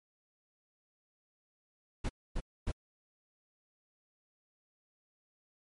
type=noise bursts; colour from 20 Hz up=brown; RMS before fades=-33 dBFS; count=3; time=2.04-2.719 s; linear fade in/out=10 ms; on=53 ms; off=260 ms; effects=MP3 48 kbps

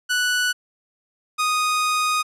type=tone pair in turn; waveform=sawtooth; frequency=1480 / 1241.9 Hz; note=F#6 / D#6; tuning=0 / -4 cents; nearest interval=minor third; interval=304 cents; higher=first; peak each=-15 dBFS; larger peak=neither; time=0.09-0.53 / 1.38-2.23 s; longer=second; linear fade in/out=20 ms; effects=low-pass 11000 Hz 12 dB/octave

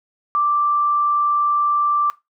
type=tone; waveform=sine; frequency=1174.7 Hz; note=D6; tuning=in tune; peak=-15 dBFS; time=0.35-2.1 s; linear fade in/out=0 ms; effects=noise-tail reverb RT60 0.2 s tail -18 dB re dry

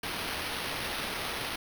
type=noise with sample-and-hold; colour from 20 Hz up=violet; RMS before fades=-35 dBFS; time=0.03-1.56 s; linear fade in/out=5 ms; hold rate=7350 Hz; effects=none

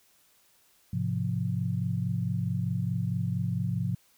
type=chord; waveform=sine; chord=F minor; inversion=first; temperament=equal with one note detuned; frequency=106.19 / 130.81 / 174.61 Hz; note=Ab2 / C3 / F3; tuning=+39 / 0 / 0 cents; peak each=-31 dBFS; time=0.93-3.95 s; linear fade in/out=5 ms; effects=white hiss -64 dBFS RMS until 4.17 s

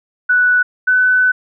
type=tone pair in turn; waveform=sine; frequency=1481 / 1503.4 Hz; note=F#6 / F#6; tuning=+1 / +27 cents; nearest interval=unison; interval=26 cents; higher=second; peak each=-9 dBFS; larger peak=neither; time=0.29-0.63 / 0.87-1.32 s; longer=second; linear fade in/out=10 ms; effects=none

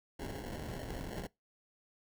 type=noise with sample-and-hold; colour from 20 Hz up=pink; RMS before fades=-42 dBFS; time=0.19-1.27 s; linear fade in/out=5 ms; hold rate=1225 Hz; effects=noise-tail reverb RT60 0.2 s tail -23 dB re dry

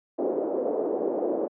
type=band-pass noise; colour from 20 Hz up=pink; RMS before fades=-27 dBFS; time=0.18-1.48 s; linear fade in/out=10 ms; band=330 to 560 Hz; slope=24 dB/octave; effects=high-pass 200 Hz 12 dB/octave

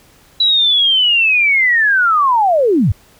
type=linear sweep; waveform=sine; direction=down; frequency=3949 to 73.2 Hz; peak=-9 dBFS; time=0.4-2.92 s; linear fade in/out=5 ms; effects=pink hiss -48 dBFS RMS until 3.19 s

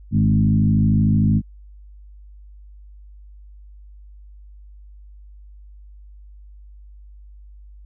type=tone with frequency modulation; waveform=sine; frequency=154.3 Hz; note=D#3; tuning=14 cents flat; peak=-13 dBFS; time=0.11-1.42 s; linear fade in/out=50 ms; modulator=53.1 Hz; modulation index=1.6; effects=added 50 Hz sine -40 dBFS peak until 7.85 s

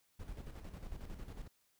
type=noise with tremolo; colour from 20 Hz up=brown; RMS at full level=-45 dBFS; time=0.19-1.48 s; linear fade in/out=10 ms; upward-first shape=square; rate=11 Hz; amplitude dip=55%; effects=white hiss -75 dBFS RMS until 1.79 s

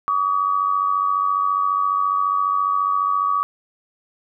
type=tone pair together; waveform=sine; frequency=1143.4 / 1238 Hz; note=D6 / D#6; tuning=-47 / -9 cents; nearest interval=minor second; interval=138 cents; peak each=-18 / -23 dBFS; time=0.08-3.43 s; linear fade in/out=0 ms; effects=none

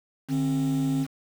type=tone pair together; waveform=triangle; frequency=150 / 267.3 Hz; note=D3 / C4; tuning=+37 / +37 cents; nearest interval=minor seventh; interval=1000 cents; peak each=-24 / -21 dBFS; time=0.28-1.07 s; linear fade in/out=50 ms; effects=tanh soft clip ceiling -17 dBFS + 7-bit

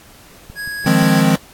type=click train; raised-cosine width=5 ms; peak=-23 dBFS; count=4; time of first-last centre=0.5-1.026 s; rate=5.7 Hz
type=tone; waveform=square; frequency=1659 Hz; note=G#6; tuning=2 cents flat; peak=-24 dBFS; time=0.55-1.24 s; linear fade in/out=50 ms
type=chord; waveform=square; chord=F minor seventh; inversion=third; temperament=equal; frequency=155.56 / 174.61 / 207.7 / 261.6 Hz; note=Eb3 / F3 / Ab3 / C4; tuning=0 / 0 / 0 / 0 cents; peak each=-17 dBFS; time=0.86-1.36 s; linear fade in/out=5 ms
effects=pink hiss -44 dBFS RMS until 1.53 s + AAC 64 kbps

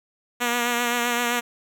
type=tone with vibrato; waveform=5% pulse; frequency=240 Hz; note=B3; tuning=49 cents flat; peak=-10 dBFS; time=0.4-1.41 s; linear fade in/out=20 ms; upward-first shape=triangle; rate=7.7 Hz; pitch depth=35 cents each way; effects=none

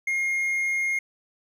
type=tone; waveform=triangle; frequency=2137 Hz; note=C7; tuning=36 cents sharp; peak=-21 dBFS; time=0.07-0.99 s; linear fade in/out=5 ms; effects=none

